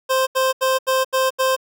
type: tone bursts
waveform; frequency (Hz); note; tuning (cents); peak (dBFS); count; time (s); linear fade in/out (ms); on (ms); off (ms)
25% pulse; 523.3; C5; 0; -12; 6; 0.09-1.565; 20; 180; 79
effects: none